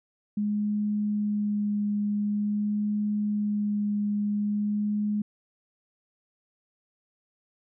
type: tone with vibrato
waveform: sine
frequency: 207.7 Hz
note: G#3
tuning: in tune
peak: -24 dBFS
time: 0.37-5.22 s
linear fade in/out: 5 ms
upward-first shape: sine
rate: 0.47 Hz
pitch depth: 10 cents each way
effects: none